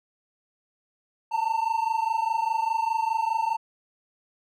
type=tone pair together; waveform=triangle; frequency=887.1 / 912 Hz; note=A5 / A#5; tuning=+14 / -38 cents; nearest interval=unison; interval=48 cents; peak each=-24 dBFS; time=1.31-3.57 s; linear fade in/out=20 ms; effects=none